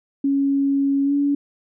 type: tone with pitch glide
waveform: sine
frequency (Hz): 277.2 to 284.3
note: C#4 to C#4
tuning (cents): 0 to +44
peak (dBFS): -16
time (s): 0.24-1.35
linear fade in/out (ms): 5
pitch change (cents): +44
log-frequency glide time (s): 1.04-1.13
effects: none